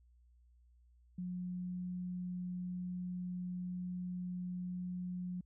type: tone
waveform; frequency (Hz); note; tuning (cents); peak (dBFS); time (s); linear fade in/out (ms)
sine; 180.1; F#3; -46; -38; 1.18-5.41; 5
effects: added 60 Hz sine -63 dBFS peak until 5.45 s